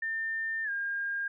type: tone with pitch glide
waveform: sine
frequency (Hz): 1800 to 1612.9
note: A6 to G6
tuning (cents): +39 to +49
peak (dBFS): -30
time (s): 0.02-1.28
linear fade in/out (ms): 5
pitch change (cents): -190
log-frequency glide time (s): 0.64-0.7
effects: none